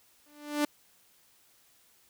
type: tone with exponential growth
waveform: sawtooth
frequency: 294.8 Hz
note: D4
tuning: 7 cents sharp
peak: -19 dBFS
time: 0.26-0.65 s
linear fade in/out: 5 ms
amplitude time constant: 83 ms
effects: white hiss -64 dBFS RMS until 2.09 s